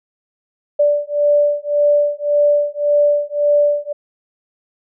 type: beating tone pair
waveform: sine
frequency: 584 / 585.8 Hz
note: D5 / D5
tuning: -10 / -5 cents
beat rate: 1.8 Hz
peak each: -15 / -15 dBFS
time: 0.79-3.93 s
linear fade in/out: 10 ms
effects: none